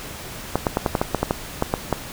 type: clicks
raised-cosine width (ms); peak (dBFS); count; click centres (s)
1; -4; 12; 0.556 / 0.668 / 0.771 / 0.862 / 0.952 / 1.015 / 1.147 / 1.23 / 1.309 / 1.624 / 1.739 / 1.927
effects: pink hiss -35 dBFS RMS until 2.12 s